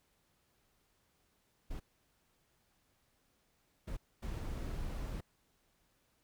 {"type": "noise bursts at uneven times", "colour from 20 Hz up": "brown", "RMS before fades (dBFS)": -40, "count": 3, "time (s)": [[1.7, 1.8], [3.87, 3.97], [4.22, 5.21]], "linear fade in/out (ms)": 10, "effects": ["pink hiss -75 dBFS RMS until 6.23 s"]}